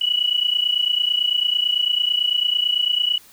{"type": "tone pair together", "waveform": "sine", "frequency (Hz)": [2926, 2955], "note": ["F#7", "F#7"], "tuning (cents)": [-20, -3], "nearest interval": "unison", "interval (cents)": 17, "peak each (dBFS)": -20, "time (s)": [0.01, 3.18], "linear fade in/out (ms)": 5, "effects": ["white hiss -49 dBFS RMS until 3.32 s"]}